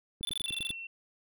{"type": "click train", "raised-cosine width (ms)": 3, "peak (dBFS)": -32, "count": 6, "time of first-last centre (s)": [0.21, 0.705], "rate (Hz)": 10.1}
{"type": "tone bursts", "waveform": "square", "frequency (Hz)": 3500, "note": "A7", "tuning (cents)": -10, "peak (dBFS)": -32, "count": 12, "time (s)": [0.23, 0.712], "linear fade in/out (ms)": 0, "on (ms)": 20, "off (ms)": 22}
{"type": "tone", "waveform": "sine", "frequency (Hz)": 2709, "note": "E7", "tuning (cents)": 47, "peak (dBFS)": -39, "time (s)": [0.46, 0.87], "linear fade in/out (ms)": 5}
{"effects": []}